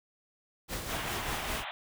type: noise with tremolo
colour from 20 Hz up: pink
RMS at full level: -35 dBFS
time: 0.68-1.65 s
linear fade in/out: 50 ms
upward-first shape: sine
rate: 5 Hz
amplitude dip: 45%
type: band-pass noise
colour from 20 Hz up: pink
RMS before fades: -39 dBFS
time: 0.89-1.71 s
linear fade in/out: 0 ms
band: 610 to 3700 Hz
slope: 96 dB/octave
effects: none